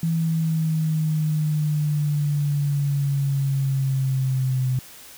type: exponential sweep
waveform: sine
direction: down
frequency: 164.81 to 128.1 Hz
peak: -19 dBFS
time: 0.03-4.79 s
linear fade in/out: 2 ms
effects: white hiss -44 dBFS RMS until 5.17 s